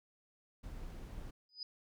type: noise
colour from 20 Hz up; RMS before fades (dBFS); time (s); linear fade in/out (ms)
brown; -46; 0.63-1.31; 10
type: tone with exponential growth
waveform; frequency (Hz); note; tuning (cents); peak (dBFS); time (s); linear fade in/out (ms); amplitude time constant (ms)
sine; 4978; D#8; 0; -37; 1.49-1.63; 2; 30
effects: none